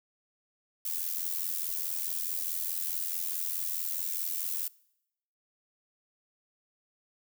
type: noise with amplitude modulation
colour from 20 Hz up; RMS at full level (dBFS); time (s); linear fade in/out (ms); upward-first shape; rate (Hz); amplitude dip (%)
violet; -30; 0.85-4.68; 5; sine; 84.7; 75
effects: noise-tail reverb RT60 0.8 s tail -23 dB re dry